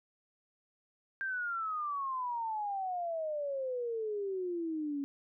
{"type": "exponential sweep", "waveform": "sine", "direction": "down", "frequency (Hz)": [1597, 276.2], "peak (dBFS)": -33, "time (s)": [1.21, 5.04], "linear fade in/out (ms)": 0, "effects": []}